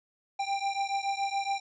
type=beating tone pair; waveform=square; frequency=788 / 795.1 Hz; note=G5 / G5; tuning=+9 / +24 cents; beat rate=7.1 Hz; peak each=-32 / -33 dBFS; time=0.39-1.6 s; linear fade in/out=10 ms; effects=resampled to 16000 Hz